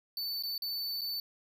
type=tone with dropouts; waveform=square; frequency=4511 Hz; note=C#8; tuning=29 cents sharp; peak=-34 dBFS; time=0.17-1.2 s; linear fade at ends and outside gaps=1 ms; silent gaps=0.425-0.435 / 0.579-0.621 / 1.01-1.016 s; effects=none